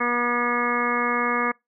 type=harmonic tone; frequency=241.2 Hz; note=B3; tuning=41 cents flat; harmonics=1 / 2 / 3 / 4 / 5 / 6 / 7 / 8 / 9; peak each=-29 / -29 / -34 / -30 / -25 / -37 / -29 / -36 / -28 dBFS; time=0-1.52 s; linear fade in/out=10 ms; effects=noise-tail reverb RT60 0.2 s tail -26 dB re dry